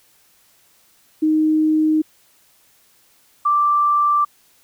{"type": "tone pair in turn", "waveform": "sine", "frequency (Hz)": [311.1, 1174.6], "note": ["D#4", "D6"], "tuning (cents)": [0, 0], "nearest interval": "octave + major seventh", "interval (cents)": 2300, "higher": "second", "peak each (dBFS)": -13, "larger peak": "neither", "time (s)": [[1.22, 2.02], [3.45, 4.25]], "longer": "neither", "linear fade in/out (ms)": 10, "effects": ["white hiss -56 dBFS RMS until 4.63 s"]}